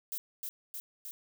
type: noise with echo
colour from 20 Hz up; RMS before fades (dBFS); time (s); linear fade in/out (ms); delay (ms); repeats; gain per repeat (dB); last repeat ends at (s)
violet; -37; 0.12-0.18; 0; 310; 3; -2; 1.11
effects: none